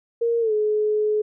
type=tone with pitch glide; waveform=sine; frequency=466.2 to 425 Hz; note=A#4 to G#4; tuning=0 to +40 cents; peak=-18 dBFS; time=0.21-1.22 s; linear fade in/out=10 ms; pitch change=-160 cents; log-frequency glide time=0.4-0.53 s; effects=none